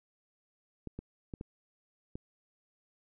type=clicks; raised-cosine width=3 ms; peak=-27 dBFS; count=5; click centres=0.873 / 0.99 / 1.338 / 1.411 / 2.155 s; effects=none